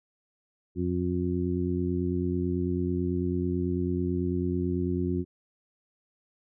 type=harmonic tone; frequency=89.1 Hz; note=F2; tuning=35 cents sharp; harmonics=1 / 2 / 3 / 4; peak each=-31 / -31 / -31 / -31 dBFS; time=0.75-5.25 s; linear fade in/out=50 ms; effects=none